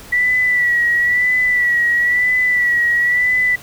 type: tone with vibrato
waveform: sine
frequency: 1953 Hz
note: B6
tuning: 20 cents flat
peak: -12 dBFS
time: 0.12-3.56 s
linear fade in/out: 10 ms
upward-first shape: sine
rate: 1 Hz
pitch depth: 44 cents each way
effects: pink hiss -38 dBFS RMS until 3.62 s